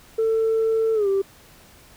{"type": "tone with pitch glide", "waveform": "sine", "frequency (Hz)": [446.5, 391], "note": ["A4", "G4"], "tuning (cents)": [25, -4], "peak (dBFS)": -16, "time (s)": [0.18, 1.22], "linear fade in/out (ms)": 10, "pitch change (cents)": -229, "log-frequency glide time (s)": [0.94, 1.08], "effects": ["tanh soft clip ceiling -15 dBFS", "pink hiss -50 dBFS RMS until 1.96 s"]}